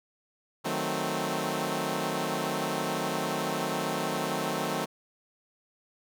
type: chord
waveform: 10% pulse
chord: D# diminished seventh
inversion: none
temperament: equal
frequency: 155.56 / 185 / 220 / 261.6 Hz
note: D#3 / F#3 / A3 / C4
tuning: 0 / 0 / 0 / 0 cents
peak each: -26 dBFS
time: 0.64-4.86 s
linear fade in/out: 20 ms
effects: none